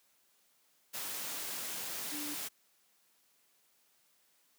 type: tone in noise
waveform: sine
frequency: 295.9 Hz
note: D4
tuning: 13 cents sharp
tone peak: -42 dBFS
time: 2.11-2.35 s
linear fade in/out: 20 ms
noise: white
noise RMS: -40 dBFS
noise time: 0.93-2.49 s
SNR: -5 dB
effects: white hiss -71 dBFS RMS until 4.58 s + high-pass 150 Hz 12 dB/octave